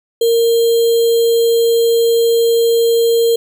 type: tone with sample-and-hold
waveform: sine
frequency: 462.4 Hz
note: A#4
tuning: 14 cents flat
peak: -9 dBFS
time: 0.21-3.36 s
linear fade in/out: 5 ms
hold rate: 3675 Hz
effects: none